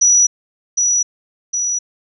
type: tone with echo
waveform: sine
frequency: 5870 Hz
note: F#8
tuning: 15 cents flat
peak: -8 dBFS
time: 0.01-0.27 s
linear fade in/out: 10 ms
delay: 760 ms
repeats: 2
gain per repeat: -4 dB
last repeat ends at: 1.79 s
effects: none